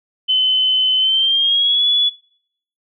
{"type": "tone with pitch glide", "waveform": "sine", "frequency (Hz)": [3042, 3415], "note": ["F#7", "G#7"], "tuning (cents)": [47, 48], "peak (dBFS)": -12, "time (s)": [0.28, 2.1], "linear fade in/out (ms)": 20, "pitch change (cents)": 201, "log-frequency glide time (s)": [0.98, 1.86], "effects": ["noise-tail reverb RT60 0.7 s tail -24 dB re dry"]}